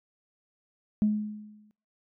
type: tone with exponential decay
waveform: sine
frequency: 211.3 Hz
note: G#3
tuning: 30 cents sharp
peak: -18 dBFS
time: 1.02-1.71 s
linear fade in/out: 0 ms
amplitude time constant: 150 ms
effects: noise-tail reverb RT60 0.4 s tail -25 dB re dry + tanh soft clip ceiling -15 dBFS